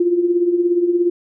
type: tone with tremolo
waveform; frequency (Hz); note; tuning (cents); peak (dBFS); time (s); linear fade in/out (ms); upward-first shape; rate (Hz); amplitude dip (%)
sine; 349.2; F4; 0; -10; 0-1.1; 5; triangle; 17; 70
effects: none